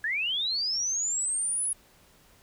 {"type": "linear sweep", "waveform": "sine", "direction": "up", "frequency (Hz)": [1661.2, 10520], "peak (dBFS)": -26, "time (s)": [0.04, 1.73], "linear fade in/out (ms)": 2, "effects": ["pink hiss -59 dBFS RMS until 2.42 s"]}